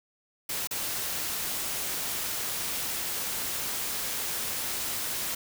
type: noise with dropouts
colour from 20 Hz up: white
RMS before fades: -32 dBFS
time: 0.49-5.35 s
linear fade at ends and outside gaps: 5 ms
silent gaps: 0.673-0.709 s
effects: none